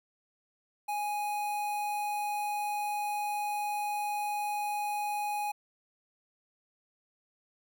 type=tone with notch filter; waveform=square; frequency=830.6 Hz; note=G#5; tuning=in tune; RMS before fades=-33 dBFS; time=0.88-5.52 s; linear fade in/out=10 ms; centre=5000 Hz; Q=1.2; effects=none